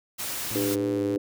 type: noise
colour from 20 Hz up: white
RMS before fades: -32 dBFS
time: 0.18-0.76 s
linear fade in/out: 20 ms
type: tone with vibrato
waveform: sawtooth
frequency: 110 Hz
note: A2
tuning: in tune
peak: -30 dBFS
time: 0.51-1.16 s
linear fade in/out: 0 ms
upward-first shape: sine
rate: 3.3 Hz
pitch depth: 64 cents each way
type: harmonic tone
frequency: 100 Hz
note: G2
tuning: 35 cents sharp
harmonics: 3 / 4 / 5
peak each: -26 / -29 / -31 dBFS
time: 0.55-1.18 s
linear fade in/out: 5 ms
effects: none